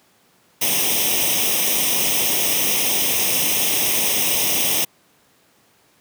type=noise with comb filter; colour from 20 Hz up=white; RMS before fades=-19 dBFS; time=0.61-4.85 s; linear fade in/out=10 ms; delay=0.34 ms; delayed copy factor=+0.8; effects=pink hiss -57 dBFS RMS until 6 s + high-pass 150 Hz 12 dB/octave